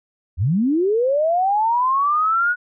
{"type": "linear sweep", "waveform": "sine", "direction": "up", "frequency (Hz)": [71.3, 1473], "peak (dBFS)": -15, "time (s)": [0.37, 2.56], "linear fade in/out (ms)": 50, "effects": []}